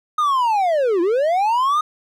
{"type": "linear two-way sweep", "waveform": "triangle", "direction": "down then up", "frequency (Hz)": [1252, 329.6, 1252], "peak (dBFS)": -13, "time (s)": [0.18, 1.81], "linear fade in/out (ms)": 5, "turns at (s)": 1.01, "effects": []}